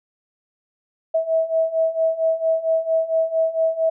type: beating tone pair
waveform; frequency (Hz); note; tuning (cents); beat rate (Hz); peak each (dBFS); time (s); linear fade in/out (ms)
sine; 646 / 650.4; E5 / E5; -35 / -23; 4.4; -22 / -19; 1.14-3.9; 10
effects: none